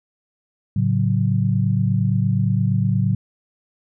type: chord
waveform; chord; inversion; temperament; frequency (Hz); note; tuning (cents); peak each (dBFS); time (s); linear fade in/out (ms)
sine; F# minor; first; equal; 110 / 138.59 / 185; A2 / C#3 / F#3; 0 / 0 / 0; -19 / -21 / -21; 0.76-3.15; 5
effects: none